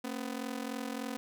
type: ring-modulated tone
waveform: sawtooth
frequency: 250 Hz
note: B3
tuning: 21 cents sharp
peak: -29 dBFS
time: 0.04-1.17 s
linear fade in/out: 0 ms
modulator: 21.7 Hz
effects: none